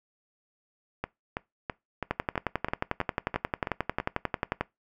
two click trains, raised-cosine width 0.5 ms, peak -15 / -11 dBFS, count 10 / 29, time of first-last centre 1.04-4.001 / 2.11-4.61 s, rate 3.04 / 11.2 Hz, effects noise-tail reverb RT60 0.2 s tail -22 dB re dry

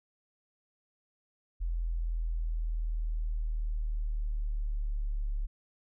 sine exponential sweep, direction down, 42.22 to 35.7 Hz, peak -29 dBFS, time 1.6-5.47 s, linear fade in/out 20 ms, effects none

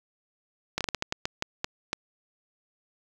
slowing click train, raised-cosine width 0.2 ms, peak -10 dBFS, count 11, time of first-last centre 0.78-1.931 s, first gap 27 ms, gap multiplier 1.3, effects 7-bit

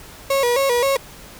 35% pulse tone with vibrato, 514 Hz, C5, 31 cents flat, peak -14 dBFS, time 0.3-0.97 s, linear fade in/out 5 ms, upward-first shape square, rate 3.8 Hz, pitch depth 110 cents each way, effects pink hiss -41 dBFS RMS until 1.39 s

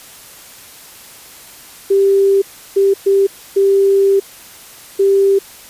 sine tone bursts at uneven times, 393.1 Hz, G4, 5 cents sharp, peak -8 dBFS, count 5, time 1.9-2.42 / 2.76-2.94 / 3.06-3.27 / 3.56-4.2 / 4.99-5.39 s, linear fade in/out 10 ms, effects white hiss -38 dBFS RMS until 5.69 s + resampled to 32000 Hz

